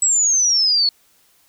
sine exponential sweep, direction down, 7902 to 4346 Hz, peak -13 dBFS, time 0.02-0.89 s, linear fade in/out 2 ms, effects white hiss -57 dBFS RMS until 1.48 s

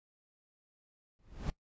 brown noise with exponential growth, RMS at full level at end -31 dBFS, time 1.19-1.5 s, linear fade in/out 0 ms, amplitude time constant 66 ms, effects noise-tail reverb RT60 0.1 s tail -19 dB re dry + resampled to 16000 Hz

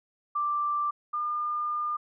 sine tone pair in turn, 1177 / 1206.6 Hz, D6 / D6, +3 / +46 cents, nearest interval unison, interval 43 cents, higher second, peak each -25 / -27 dBFS, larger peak first, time 0.35-0.91 / 1.13-1.97 s, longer second, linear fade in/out 10 ms, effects none

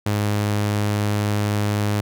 sawtooth tone, 103.83 Hz, G#2, in tune, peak -15 dBFS, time 0.06-2.01 s, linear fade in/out 5 ms, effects none

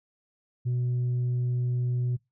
sine tone, 123.47 Hz, B2, in tune, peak -22 dBFS, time 0.65-2.17 s, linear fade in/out 20 ms, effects noise-tail reverb RT60 0.2 s tail -23 dB re dry + tanh soft clip ceiling -23 dBFS

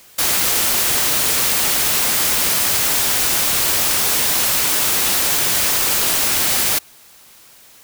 white noise, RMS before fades -17 dBFS, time 0.18-6.79 s, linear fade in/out 10 ms, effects white hiss -46 dBFS RMS until 7.83 s

